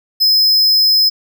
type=tone; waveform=square; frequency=5100 Hz; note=D#8; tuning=42 cents sharp; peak=-9 dBFS; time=0.2-1.1 s; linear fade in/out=20 ms; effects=none